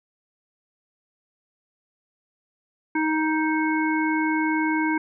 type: harmonic tone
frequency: 313 Hz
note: D#4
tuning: 10 cents sharp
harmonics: 1 / 3 / 5 / 7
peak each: -22 / -27 / -29 / -30 dBFS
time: 2.95-4.98 s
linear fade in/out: 5 ms
effects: none